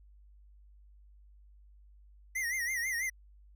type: tone with vibrato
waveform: square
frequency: 1975.5 Hz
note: B6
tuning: in tune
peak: -32 dBFS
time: 2.35-3.1 s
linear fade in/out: 10 ms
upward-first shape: sine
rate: 6.1 Hz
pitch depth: 120 cents each way
effects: added 50 Hz sine -55 dBFS peak until 3.55 s